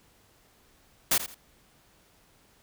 white noise with echo, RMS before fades -23 dBFS, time 1.11-1.18 s, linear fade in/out 5 ms, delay 83 ms, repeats 2, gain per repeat -12 dB, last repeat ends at 1.346 s, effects pink hiss -62 dBFS RMS until 2.62 s

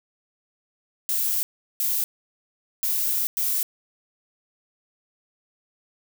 violet noise bursts at uneven times, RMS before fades -24 dBFS, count 4, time 1.09-1.43 / 1.8-2.04 / 2.83-3.27 / 3.37-3.63 s, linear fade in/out 0 ms, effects none

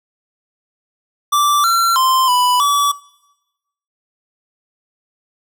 square tone with pitch steps, 1170 / 1361 / 1042 / 991 / 1147 Hz, D6 / F6 / C6 / B5 / D6, -7 / -45 / -7 / +6 / -41 cents, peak -12 dBFS, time 1.32-2.92 s, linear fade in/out 10 ms, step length 320 ms, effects noise-tail reverb RT60 1.0 s tail -22 dB re dry

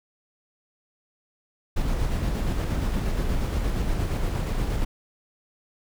brown noise with tremolo, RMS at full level -24 dBFS, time 1.76-4.85 s, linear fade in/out 10 ms, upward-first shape square, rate 8.5 Hz, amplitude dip 25%, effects none

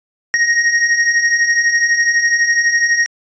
square beating tone pair, 1864.7 / 1876.7 Hz, A#6 / A#6, 0 / +11 cents, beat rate 12 Hz, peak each -19 / -13 dBFS, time 0.34-3.06 s, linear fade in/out 0 ms, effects resampled to 16000 Hz

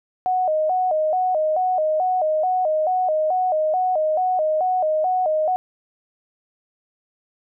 sine tone with vibrato, 677 Hz, E5, 46 cents sharp, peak -17 dBFS, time 0.26-5.56 s, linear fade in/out 0 ms, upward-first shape square, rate 2.3 Hz, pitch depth 150 cents each way, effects none

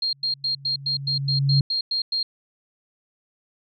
sine tone bursts, 4221 Hz, C8, 14 cents sharp, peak -21 dBFS, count 11, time 0.02-2.23 s, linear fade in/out 5 ms, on 110 ms, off 100 ms
sine tone with exponential growth, 138.59 Hz, C#3, in tune, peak -14 dBFS, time 0.13-1.61 s, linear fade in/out 2 ms, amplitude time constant 320 ms
effects none

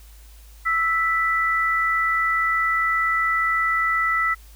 sine tone pair together, 1318.5 / 1975.5 Hz, E6 / B6, 0 / 0 cents, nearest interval perfect fifth, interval 700 cents, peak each -21 dBFS, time 0.65-4.35 s, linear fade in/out 20 ms, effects added 53 Hz sine -43 dBFS peak until 4.55 s + white hiss -53 dBFS RMS until 4.55 s

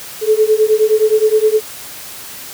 sine beating tone pair, 427.9 / 437.5 Hz, A4 / A4, -48 / -10 cents, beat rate 9.6 Hz, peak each -12 dBFS, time 0.21-1.61 s, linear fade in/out 50 ms, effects white hiss -31 dBFS RMS until 2.53 s + high-pass 60 Hz 12 dB/octave

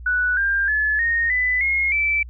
sine tone with pitch steps, 1480 / 1595.4 / 1719.8 / 1853.9 / 1998.5 / 2154 / 2322 Hz, F#6 / G6 / A6 / A#6 / B6 / C7 / D7, 0 / +30 / -40 / -10 / +20 / +50 / -20 cents, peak -17 dBFS, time 0.06-2.23 s, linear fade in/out 5 ms, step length 310 ms, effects added 60 Hz sine -34 dBFS peak until 2.29 s

